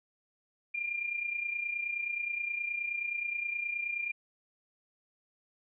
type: tone with amplitude modulation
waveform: sine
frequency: 2398 Hz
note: D7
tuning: 36 cents sharp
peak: -29 dBFS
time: 0.74-4.12 s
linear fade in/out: 10 ms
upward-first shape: sine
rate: 29.5 Hz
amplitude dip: 65%
effects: none